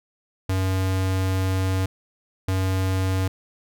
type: tone pair in turn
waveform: square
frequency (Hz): 94.4 / 94.4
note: F#2 / F#2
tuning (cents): +35 / +35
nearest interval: unison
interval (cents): 0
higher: neither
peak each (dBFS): -21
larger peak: neither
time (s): 0.49-1.86 / 2.48-3.28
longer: first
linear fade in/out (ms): 5
effects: none